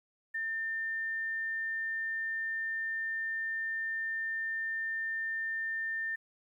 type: tone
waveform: sine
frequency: 1800 Hz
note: A6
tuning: 39 cents sharp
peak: -32 dBFS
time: 0.34-6.16 s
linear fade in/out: 10 ms
effects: 11-bit